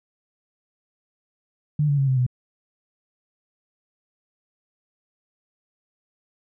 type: tone with pitch steps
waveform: sine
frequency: 149.4 / 142.98 / 136.84 / 130.96 / 125.34 Hz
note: D3 / D3 / C#3 / C3 / B2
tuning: +30 / -46 / -22 / +2 / +26 cents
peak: -17 dBFS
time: 1.79-2.265 s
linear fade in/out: 5 ms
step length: 95 ms
effects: none